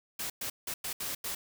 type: noise bursts at uneven times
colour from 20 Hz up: white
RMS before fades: -36 dBFS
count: 6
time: 0.19-0.3 / 0.41-0.5 / 0.67-0.74 / 0.84-0.93 / 1-1.15 / 1.24-1.35 s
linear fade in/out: 5 ms
effects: none